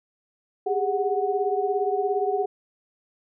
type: tone cluster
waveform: sine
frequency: 396.5 / 413.7 / 740 Hz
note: G4 / G#4 / F#5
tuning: +20 / -7 / 0 cents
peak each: -26 dBFS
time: 0.66-2.46 s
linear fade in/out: 10 ms
effects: none